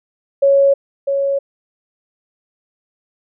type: tone with echo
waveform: sine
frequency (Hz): 554.4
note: C#5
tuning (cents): 0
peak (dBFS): -8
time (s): 0.42-0.74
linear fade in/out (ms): 10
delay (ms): 650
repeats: 1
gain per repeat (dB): -6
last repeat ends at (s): 1.39
effects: none